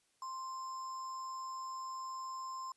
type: tone with sample-and-hold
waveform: sine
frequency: 1046.5 Hz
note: C6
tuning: in tune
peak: -40 dBFS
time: 0.22-2.72 s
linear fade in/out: 2 ms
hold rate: 6300 Hz
effects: white hiss -75 dBFS RMS until 2.76 s + resampled to 24000 Hz